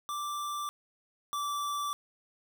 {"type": "tone pair in turn", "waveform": "square", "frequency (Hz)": [1174.7, 1163.2], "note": ["D6", "D6"], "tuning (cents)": [0, -17], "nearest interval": "unison", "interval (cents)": 17, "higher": "first", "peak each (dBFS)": [-34, -32], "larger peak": "second", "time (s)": [[0.09, 0.69], [1.33, 1.93]], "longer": "neither", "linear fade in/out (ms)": 0, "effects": []}